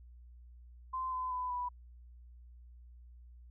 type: tone with pitch steps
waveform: sine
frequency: 1035 / 1018.4 / 1002.1 / 986 Hz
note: C6 / C6 / B5 / B5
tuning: -19 / -47 / +25 / -3 cents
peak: -34 dBFS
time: 0.93-1.69 s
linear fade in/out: 10 ms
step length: 190 ms
effects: added 60 Hz sine -52 dBFS peak until 3.5 s